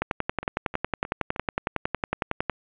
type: two click trains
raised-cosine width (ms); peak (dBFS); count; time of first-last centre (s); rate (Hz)
0.5; -19 / -9; 4 / 28; 0.43-1.362 / 0.02-2.497; 3.22 / 10.9
effects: resampled to 8000 Hz + 7-bit